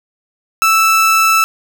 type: tone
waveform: 30% pulse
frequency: 1318.5 Hz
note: E6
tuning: in tune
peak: -6 dBFS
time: 0.62-1.44 s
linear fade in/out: 0 ms
effects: none